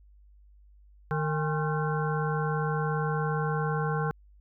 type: harmonic tone with a mistuned harmonic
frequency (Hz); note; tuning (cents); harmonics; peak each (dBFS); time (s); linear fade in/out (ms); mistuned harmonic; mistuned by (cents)
152.9; D#3; -30; 1 / 3 / 5 / 7 / 9 / 10; -28 / -33 / -35 / -36 / -38 / -38; 1.11-4.11; 0; 5; +93
effects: added 50 Hz sine -53 dBFS peak until 4.4 s